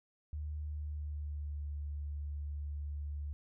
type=tone with pitch glide; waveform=sine; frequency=75.2 to 73.06 Hz; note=D2 to D2; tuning=+42 to -8 cents; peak=-37 dBFS; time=0.33-3.33 s; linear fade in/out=0 ms; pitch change=-50 cents; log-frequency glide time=0.7-1.65 s; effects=none